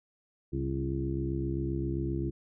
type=harmonic tone with a mistuned harmonic; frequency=67.6 Hz; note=C#2; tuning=43 cents flat; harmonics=1 / 2 / 3 / 4 / 5 / 6; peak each=-35 / -34 / -41 / -39 / -34 / -44 dBFS; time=0.52-2.31 s; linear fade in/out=20 ms; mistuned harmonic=3; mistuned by=-42 cents; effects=none